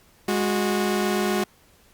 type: tone pair together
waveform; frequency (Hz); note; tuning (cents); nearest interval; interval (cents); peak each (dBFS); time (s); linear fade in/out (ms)
sawtooth; 206.6 / 365.5; G#3 / F#4; -9 / -21; minor seventh; 988; -20; 0.28-1.44; 5
effects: pink hiss -57 dBFS RMS until 1.93 s + Opus 48 kbps